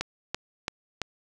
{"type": "click train", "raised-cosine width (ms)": 0.2, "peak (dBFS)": -11, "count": 4, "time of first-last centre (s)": [0.01, 1.017], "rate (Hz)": 2.98, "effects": []}